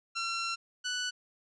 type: tone pair in turn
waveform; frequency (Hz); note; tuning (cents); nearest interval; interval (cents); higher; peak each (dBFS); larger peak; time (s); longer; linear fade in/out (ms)
15% pulse; 1360 / 1484.8; F6 / F#6; -46 / +6; major second; 152; second; -25; neither; 0.15-0.56 / 0.84-1.11; first; 20
effects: resampled to 22050 Hz